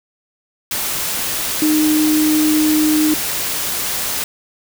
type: tone in noise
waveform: sine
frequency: 307.2 Hz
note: D#4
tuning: 22 cents flat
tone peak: -12 dBFS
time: 1.62-3.14 s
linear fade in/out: 2 ms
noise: white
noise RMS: -21 dBFS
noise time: 0.71-4.24 s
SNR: +6 dB
effects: none